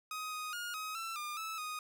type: tone with pitch steps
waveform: sawtooth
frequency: 1256 / 1247 / 1428 / 1264 / 1338 / 1205 / 1307 / 1242 Hz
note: D#6 / D#6 / F6 / D#6 / E6 / D6 / E6 / D#6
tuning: +16 / +3 / +38 / +27 / +25 / +44 / -15 / -3 cents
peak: -35 dBFS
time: 0.11-1.79 s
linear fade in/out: 2 ms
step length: 210 ms
effects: none